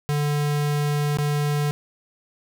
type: tone with dropouts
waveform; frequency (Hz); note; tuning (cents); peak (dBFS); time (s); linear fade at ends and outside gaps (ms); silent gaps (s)
square; 146.83; D3; 0; -21; 0.09-1.71; 0; 1.171-1.186
effects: none